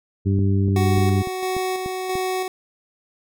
harmonic tone, 98 Hz, G2, in tune, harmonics 1 / 2 / 3 / 4, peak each -17 / -23 / -27 / -29 dBFS, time 0.25-1.23 s, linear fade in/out 20 ms
click train, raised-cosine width 3 ms, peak -18 dBFS, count 7, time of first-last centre 0.39-2.155 s, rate 3.4 Hz
25% pulse tone with tremolo, 372.4 Hz, F#4, 11 cents sharp, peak -18 dBFS, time 0.76-2.48 s, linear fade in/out 2 ms, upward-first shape square, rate 1.5 Hz, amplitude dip 35%
effects none

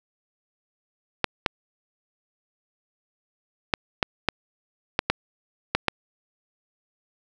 clicks, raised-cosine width 0.3 ms, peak -3 dBFS, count 9, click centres 1.243 / 1.462 / 3.738 / 4.028 / 4.287 / 4.991 / 5.1 / 5.75 / 5.883 s, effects none

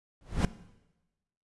brown noise with exponential growth, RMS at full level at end -20 dBFS, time 0.21-0.45 s, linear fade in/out 1 ms, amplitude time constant 51 ms, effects noise-tail reverb RT60 1.0 s tail -17 dB re dry + resampled to 24000 Hz

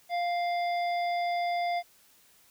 harmonic tone, 698.5 Hz, F5, in tune, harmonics 1 / 3 / 5 / 7, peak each -27 / -37 / -45 / -46 dBFS, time 0.09-1.83 s, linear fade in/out 50 ms, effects white hiss -61 dBFS RMS until 2.5 s

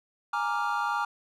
triangle chord, Bb dominant seventh, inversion third, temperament equal, 830.6 / 932.3 / 1174.7 / 1396.9 Hz, Ab5 / Bb5 / D6 / F6, 0 / 0 / 0 / 0 cents, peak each -30 dBFS, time 0.33-1.05 s, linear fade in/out 5 ms, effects none

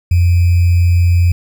sine tone with sample-and-hold, 87.31 Hz, F2, in tune, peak -7 dBFS, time 0.11-1.32 s, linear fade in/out 5 ms, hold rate 2450 Hz, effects none

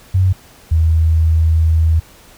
sine tone pair in turn, 93.2 / 80.56 Hz, F#2 / E2, +13 / -39 cents, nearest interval minor third, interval 252 cents, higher first, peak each -9 dBFS, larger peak neither, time 0.14-0.33 / 0.71-2 s, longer second, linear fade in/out 10 ms, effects pink hiss -44 dBFS RMS until 2.37 s

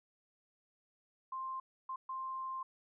sine tone bursts at uneven times, 1051 Hz, C6, 7 cents sharp, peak -38 dBFS, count 3, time 1.32-1.6 / 1.89-1.96 / 2.09-2.63 s, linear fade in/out 5 ms, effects none

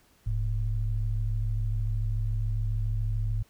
sine tone pair together, 40.15 / 107.2 Hz, E1 / A2, -45 / -45 cents, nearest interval octave + perfect fourth, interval 1700 cents, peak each -28 / -28 dBFS, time 0.26-3.43 s, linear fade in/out 10 ms, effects pink hiss -63 dBFS RMS until 3.49 s

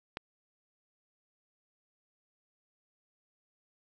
click, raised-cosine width 0.3 ms, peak -20 dBFS, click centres 0.171 s, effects none

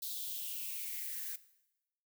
violet noise with high-pass filter sweep, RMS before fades -41 dBFS, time 0.02-1.36 s, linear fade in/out 5 ms, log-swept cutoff 4000 to 1600 Hz, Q 4.8, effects noise-tail reverb RT60 0.9 s tail -17 dB re dry

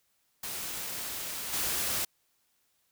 white noise with level steps, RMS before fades -37 / -31 dBFS, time 0.43-2.05 s, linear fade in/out 5 ms, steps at 1.52 s, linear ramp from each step 20 ms, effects white hiss -73 dBFS RMS until 2.91 s

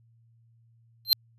square tone with exponential growth, 4146 Hz, C8, 17 cents flat, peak -13 dBFS, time 1.05-1.13 s, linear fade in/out 0 ms, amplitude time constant 17 ms, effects added 115 Hz sine -58 dBFS peak until 1.38 s + resampled to 32000 Hz

